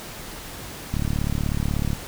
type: click train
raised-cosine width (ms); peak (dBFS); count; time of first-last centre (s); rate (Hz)
5; -12; 37; 0.94-1.932; 36.3
effects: pink hiss -37 dBFS RMS until 2.07 s